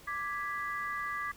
sine chord, G# diminished, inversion second, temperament equal, 1174.7 / 1661.2 / 1975.5 Hz, D6 / G#6 / B6, 0 / 0 / 0 cents, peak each -36 / -39 / -39 dBFS, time 0.07-1.32 s, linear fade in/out 10 ms, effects pink hiss -55 dBFS RMS until 1.36 s

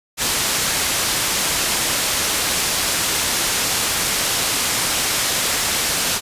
white low-pass noise, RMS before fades -20 dBFS, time 0.17-6.21 s, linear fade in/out 50 ms, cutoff 9300 Hz, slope 12 dB/octave, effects resampled to 32000 Hz

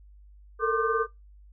sine tone cluster, 442.7 / 461.7 / 1073 / 1195 / 1536 Hz, A4 / A#4 / C6 / D6 / G6, +11 / -17 / +43 / +30 / -36 cents, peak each -27 / -29 / -34 / -27 / -32 dBFS, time 0.59-1.07 s, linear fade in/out 50 ms, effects noise-tail reverb RT60 0.2 s tail -21 dB re dry + added 50 Hz sine -49 dBFS peak until 1.52 s

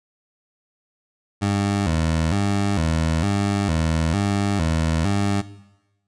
20% pulse tone with vibrato, 90 Hz, F#2, 47 cents flat, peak -14 dBFS, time 1.41-5.42 s, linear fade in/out 20 ms, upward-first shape square, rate 1.1 Hz, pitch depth 190 cents each way, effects noise-tail reverb RT60 1.0 s tail -17 dB re dry + resampled to 22050 Hz

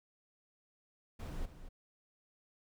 brown noise with echo, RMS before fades -40 dBFS, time 1.19-1.46 s, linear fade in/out 10 ms, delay 230 ms, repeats 1, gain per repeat -11 dB, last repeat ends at 1.69 s, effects none

